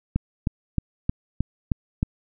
click train, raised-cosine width 5 ms, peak -9 dBFS, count 7, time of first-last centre 0.16-2.029 s, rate 3.21 Hz, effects none

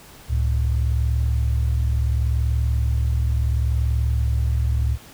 sine tone pair together, 69.3 / 110.01 Hz, C#2 / A2, 0 / 0 cents, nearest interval minor sixth, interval 800 cents, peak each -18 / -22 dBFS, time 0.28-4.98 s, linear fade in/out 50 ms, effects tanh soft clip ceiling -10 dBFS + pink hiss -45 dBFS RMS until 5.13 s

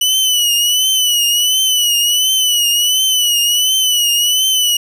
sawtooth tone with vibrato, 2960 Hz, F#7, in tune, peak -8 dBFS, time 0.01-4.77 s, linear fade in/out 5 ms, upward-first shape triangle, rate 1.4 Hz, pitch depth 83 cents each way, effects none

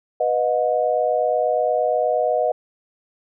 sine chord, B major, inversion none, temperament equal with one note detuned, 493.9 / 622.3 / 722.3 Hz, B4 / D#5 / F#5, 0 / 0 / -42 cents, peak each -22 / -20 / -22 dBFS, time 0.2-2.52 s, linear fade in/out 5 ms, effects none

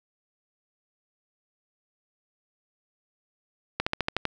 slowing click train, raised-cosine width 0.3 ms, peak -9 dBFS, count 7, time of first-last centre 3.8-4.253 s, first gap 65 ms, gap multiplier 1.06, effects none

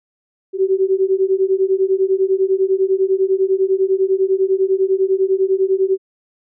sine beating tone pair, 377.4 / 387.4 Hz, F#4 / G4, +34 / -20 cents, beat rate 10 Hz, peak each -16 dBFS, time 0.53-5.98 s, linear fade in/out 50 ms, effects none

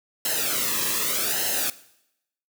white noise with flanger, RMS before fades -25 dBFS, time 0.25-1.7 s, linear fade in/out 2 ms, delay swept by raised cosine 0.85 to 1.39 ms, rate 0.83 Hz, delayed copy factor -0.75, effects noise-tail reverb RT60 0.8 s tail -18 dB re dry

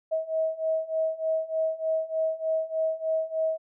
sine beating tone pair, 638 / 641.3 Hz, D#5 / E5, +43 / -48 cents, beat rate 3.3 Hz, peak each -29 / -27 dBFS, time 0.11-3.58 s, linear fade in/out 20 ms, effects none

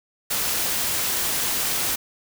white noise, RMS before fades -24 dBFS, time 0.3-1.96 s, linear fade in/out 10 ms, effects none

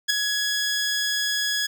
15% pulse tone with ADSR envelope, 1676 Hz, G#6, 15 cents sharp, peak -9 dBFS, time 0.08-1.67 s, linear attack 21 ms, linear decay 7 ms, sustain -7 dB, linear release 13 ms, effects none

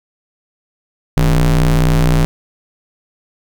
square ring-modulated tone, 61.4 Hz, B1, 9 cents flat, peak -7 dBFS, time 1.17-2.25 s, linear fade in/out 0 ms, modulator 93.2 Hz, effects 8-bit

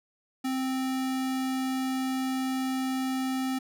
square tone, 261.6 Hz, C4, in tune, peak -28 dBFS, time 0.44-3.59 s, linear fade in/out 10 ms, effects none

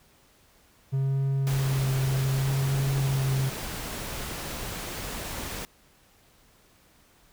triangle tone with vibrato, 134.6 Hz, C3, 49 cents sharp, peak -21 dBFS, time 0.92-3.5 s, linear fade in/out 20 ms, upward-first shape sine, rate 0.67 Hz, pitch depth 22 cents each way
pink noise, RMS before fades -35 dBFS, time 1.47-5.65 s, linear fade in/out 0 ms
effects pink hiss -60 dBFS RMS until 7.32 s

